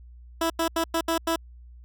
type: tone bursts at uneven times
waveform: 15% pulse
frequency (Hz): 329.6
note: E4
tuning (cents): 0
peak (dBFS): -16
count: 6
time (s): 0.41-0.5 / 0.59-0.68 / 0.76-0.84 / 0.94-1.01 / 1.08-1.18 / 1.27-1.36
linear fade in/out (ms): 5
effects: added 60 Hz sine -44 dBFS peak until 1.84 s